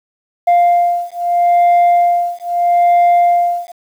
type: beating tone pair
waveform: sine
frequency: 698.5 / 699.28 Hz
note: F5 / F5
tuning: 0 / +2 cents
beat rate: 0.78 Hz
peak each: -10 dBFS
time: 0.47-3.72 s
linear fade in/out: 10 ms
effects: tanh soft clip ceiling -6 dBFS + 7-bit